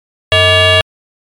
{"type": "tone with frequency modulation", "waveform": "sine", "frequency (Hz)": 1714, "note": "A6", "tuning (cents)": -46, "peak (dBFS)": -3, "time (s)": [0.32, 0.81], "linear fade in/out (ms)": 0, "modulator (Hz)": 540, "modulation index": 3.3, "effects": ["tanh soft clip ceiling -4 dBFS", "MP3 96 kbps"]}